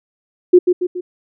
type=tone with echo; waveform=sine; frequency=359.5 Hz; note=F#4; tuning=50 cents flat; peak=-3 dBFS; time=0.53-0.59 s; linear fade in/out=10 ms; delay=140 ms; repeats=3; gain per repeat=-6 dB; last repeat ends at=1.01 s; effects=none

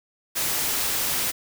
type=noise; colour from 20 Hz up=white; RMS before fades=-25 dBFS; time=0.35-1.32 s; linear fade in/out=20 ms; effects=none

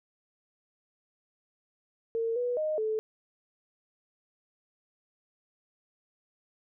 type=tone with pitch steps; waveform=sine; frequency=456.2 / 489.1 / 618 / 435.4 Hz; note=A#4 / B4 / D#5 / A4; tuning=-37 / -17 / -12 / -18 cents; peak=-27 dBFS; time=2.15-2.99 s; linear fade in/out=0 ms; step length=210 ms; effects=none

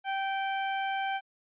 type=tone; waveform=sawtooth; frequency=779 Hz; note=G5; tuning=11 cents flat; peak=-25 dBFS; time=0.04-1.21 s; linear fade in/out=50 ms; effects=resampled to 8000 Hz

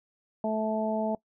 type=harmonic tone; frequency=217.9 Hz; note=A3; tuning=17 cents flat; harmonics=1 / 2 / 3 / 4; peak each=-30 / -35 / -29 / -35 dBFS; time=0.44-1.15 s; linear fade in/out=2 ms; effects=noise-tail reverb RT60 0.1 s tail -22 dB re dry

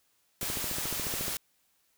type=noise; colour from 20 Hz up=white; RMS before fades=-34 dBFS; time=0.41-1.37 s; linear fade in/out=2 ms
type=click train; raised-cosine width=2 ms; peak=-24 dBFS; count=13; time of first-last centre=0.43-1.281 s; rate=14.1 Hz
effects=white hiss -71 dBFS RMS until 1.97 s

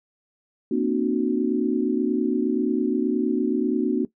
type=chord; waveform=sine; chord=C half-diminished seventh; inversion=third; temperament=equal with one note detuned; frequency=233.1 / 261.6 / 303.5 / 370 Hz; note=Bb3 / C4 / Eb4 / Gb4; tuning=0 / 0 / -43 / 0 cents; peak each=-25 dBFS; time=0.71-4.05 s; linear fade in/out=5 ms; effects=noise-tail reverb RT60 0.1 s tail -17 dB re dry

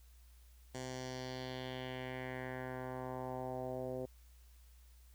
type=tone with low-pass filter sweep; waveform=10% pulse; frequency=128.4 Hz; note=C3; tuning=32 cents flat; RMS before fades=-43 dBFS; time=0.74-4.06 s; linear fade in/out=10 ms; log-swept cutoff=7500 to 500 Hz; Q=2.4; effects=added 60 Hz sine -58 dBFS peak until 5.14 s + white hiss -70 dBFS RMS until 5.14 s

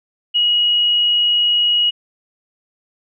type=tone; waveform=sine; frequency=2900 Hz; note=F#7; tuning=35 cents flat; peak=-12 dBFS; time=0.34-1.91 s; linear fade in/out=20 ms; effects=none

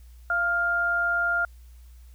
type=tone pair together; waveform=sine; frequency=687 / 1402.9 Hz; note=F5 / F6; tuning=-29 / +7 cents; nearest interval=octave; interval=1236 cents; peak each=-30 / -22 dBFS; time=0.3-1.45 s; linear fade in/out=2 ms; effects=added 60 Hz sine -45 dBFS peak until 2.14 s + white hiss -63 dBFS RMS until 2.14 s

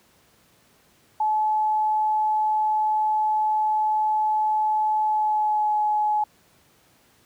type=tone with pitch glide; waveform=sine; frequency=859 to 846.7 Hz; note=A5 to G#5; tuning=-42 to +33 cents; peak=-19 dBFS; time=1.2-6.24 s; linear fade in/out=5 ms; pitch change=-25 cents; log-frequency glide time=5.02-5.76 s; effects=pink hiss -59 dBFS RMS until 7.25 s + high-pass 80 Hz 12 dB/octave

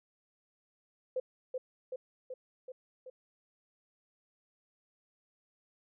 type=tone with echo; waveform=sine; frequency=512 Hz; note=C5; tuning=38 cents flat; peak=-30 dBFS; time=1.16-1.2 s; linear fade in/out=5 ms; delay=380 ms; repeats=5; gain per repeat=-3 dB; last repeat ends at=3.1 s; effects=none

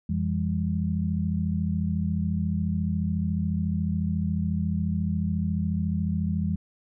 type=tone cluster; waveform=sine; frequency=87.6 / 167.2 / 201.3 Hz; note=F2 / E3 / G3; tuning=+6 / +25 / +46 cents; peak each=-28 dBFS; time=0.09-6.56 s; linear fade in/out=5 ms; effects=none

